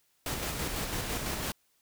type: noise with tremolo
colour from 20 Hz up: pink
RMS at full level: -33 dBFS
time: 0.26-1.52 s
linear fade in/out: 2 ms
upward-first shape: square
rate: 6 Hz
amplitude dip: 30%
effects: white hiss -71 dBFS RMS until 1.81 s